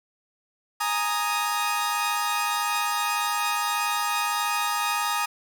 sawtooth chord, Ab suspended second, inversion none, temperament equal, 830.6 / 932.3 / 1244.5 Hz, Ab5 / Bb5 / Eb6, 0 / 0 / 0 cents, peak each -26 / -25 / -23 dBFS, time 0.8-5.26 s, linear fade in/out 10 ms, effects none

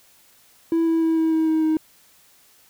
triangle tone with pitch steps, 330 / 327.3 / 324.7 / 322.1 / 319.5 / 316.9 / 314.4 Hz, E4 / E4 / E4 / E4 / D#4 / D#4 / D#4, +2 / -12 / -26 / -40 / +46 / +32 / +18 cents, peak -14 dBFS, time 0.72-1.77 s, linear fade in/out 2 ms, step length 150 ms, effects tanh soft clip ceiling -11 dBFS + white hiss -55 dBFS RMS until 2.69 s

